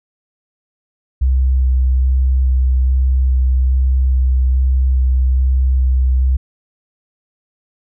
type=tone with vibrato; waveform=sine; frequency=64.5 Hz; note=C2; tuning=24 cents flat; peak=-10 dBFS; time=1.21-6.37 s; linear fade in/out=10 ms; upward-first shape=square; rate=1.2 Hz; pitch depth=10 cents each way; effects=none